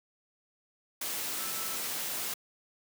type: tone in noise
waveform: sine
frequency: 1318.5 Hz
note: E6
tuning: in tune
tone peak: -45 dBFS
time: 1.39-1.76 s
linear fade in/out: 5 ms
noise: white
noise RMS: -35 dBFS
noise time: 1.01-2.34 s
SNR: -13 dB
effects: high-pass 150 Hz 12 dB/octave